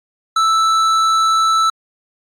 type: tone with hard clipping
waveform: sine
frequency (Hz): 1318.5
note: E6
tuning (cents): 0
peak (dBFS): -13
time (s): 0.36-1.7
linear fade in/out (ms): 5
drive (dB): 10
effects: AAC 64 kbps